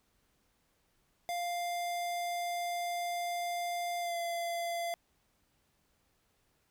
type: tone with pitch glide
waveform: square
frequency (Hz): 698.5 to 685.3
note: F5 to F5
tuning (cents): 0 to -33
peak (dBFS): -34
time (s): 1.29-4.94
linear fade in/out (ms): 0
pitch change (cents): -33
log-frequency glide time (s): 4-4.16
effects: pink hiss -74 dBFS RMS until 6.7 s